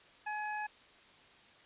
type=tone; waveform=25% pulse; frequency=845 Hz; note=G#5; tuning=30 cents sharp; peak=-32 dBFS; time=0.26-0.67 s; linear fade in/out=10 ms; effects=white hiss -60 dBFS RMS until 1.65 s + resampled to 8000 Hz